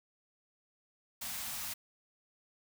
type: band-stop noise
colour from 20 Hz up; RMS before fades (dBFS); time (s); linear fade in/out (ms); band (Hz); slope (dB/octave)
white; -40; 1.21-1.74; 10; 270 to 620; 48
effects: none